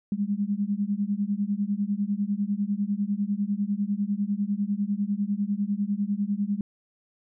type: beating tone pair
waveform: sine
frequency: 198.2 / 208.2 Hz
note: G3 / G#3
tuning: +19 / +5 cents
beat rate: 10 Hz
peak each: -27 dBFS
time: 0.12-6.61 s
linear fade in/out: 2 ms
effects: none